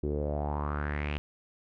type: tone with low-pass filter sweep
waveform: sawtooth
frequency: 73.42 Hz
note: D2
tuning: in tune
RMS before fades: -32 dBFS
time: 0.03-1.18 s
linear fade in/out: 0 ms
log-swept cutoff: 360 to 2900 Hz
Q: 4.9
effects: none